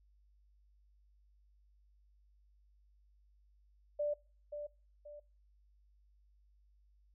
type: tone with echo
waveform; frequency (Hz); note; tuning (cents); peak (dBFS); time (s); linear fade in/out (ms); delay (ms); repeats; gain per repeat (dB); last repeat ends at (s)
sine; 589; D5; +5; -32; 3.99-4.14; 10; 530; 2; -8; 5.2
effects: noise-tail reverb RT60 0.4 s tail -24 dB re dry + added 50 Hz sine -65 dBFS peak until 7.14 s